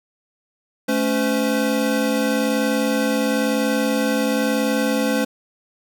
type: tone cluster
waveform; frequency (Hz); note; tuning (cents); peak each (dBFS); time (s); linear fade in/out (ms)
square; 218.6 / 279.6 / 511; A3 / C#4 / C5; -11 / +15 / -41; -23; 0.88-5.25; 10
effects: none